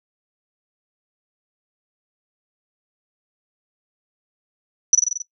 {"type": "tone with echo", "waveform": "sine", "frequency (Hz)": 5920, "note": "F#8", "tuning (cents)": 0, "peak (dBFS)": -7, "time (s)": [4.93, 4.95], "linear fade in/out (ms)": 2, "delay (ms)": 45, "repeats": 6, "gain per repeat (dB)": -3, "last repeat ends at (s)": 5.22, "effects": ["noise-tail reverb RT60 0.1 s tail -18 dB re dry"]}